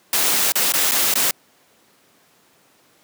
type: noise with dropouts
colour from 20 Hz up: white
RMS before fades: -18 dBFS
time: 0.13-1.31 s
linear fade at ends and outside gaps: 2 ms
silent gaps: 0.521-0.555 / 0.722-0.737 / 0.912-0.918 / 1.14-1.155 s
effects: pink hiss -56 dBFS RMS until 3.03 s + high-pass 200 Hz 12 dB/octave